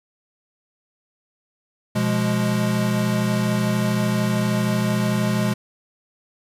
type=chord; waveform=square; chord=F diminished; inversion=second; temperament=equal; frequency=123.47 / 174.61 / 207.7 Hz; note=Cb3 / F3 / Ab3; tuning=0 / 0 / 0 cents; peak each=-24 / -27 / -22 dBFS; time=1.95-5.54 s; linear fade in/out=10 ms; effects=resampled to 32000 Hz + 9-bit